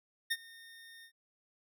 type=tone with ADSR envelope; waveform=25% pulse; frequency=1832 Hz; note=A#6; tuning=31 cents flat; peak=-25 dBFS; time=0.3-1.12 s; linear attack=16 ms; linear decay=45 ms; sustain=-23 dB; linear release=82 ms; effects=none